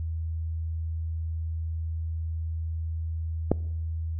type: click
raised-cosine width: 2 ms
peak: -6 dBFS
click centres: 3.516 s
effects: noise-tail reverb RT60 0.9 s tail -23 dB re dry + added 81 Hz sine -28 dBFS peak until 4.19 s